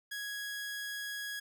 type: tone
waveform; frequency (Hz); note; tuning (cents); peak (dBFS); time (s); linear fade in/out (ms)
sawtooth; 1662; G#6; +1; -34; 0.11-1.4; 10
effects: none